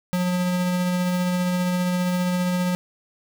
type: tone with tremolo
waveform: square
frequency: 179.9 Hz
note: F#3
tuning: 48 cents flat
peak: -20 dBFS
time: 0.13-2.75 s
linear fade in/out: 0 ms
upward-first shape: triangle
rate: 15 Hz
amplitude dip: 25%
effects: none